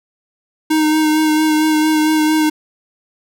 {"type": "tone with vibrato", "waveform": "square", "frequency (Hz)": 310, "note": "D#4", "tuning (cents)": -6, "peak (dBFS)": -12, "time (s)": [0.7, 2.5], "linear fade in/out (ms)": 10, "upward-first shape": "sine", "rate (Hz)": 4.4, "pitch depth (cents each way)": 19, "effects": []}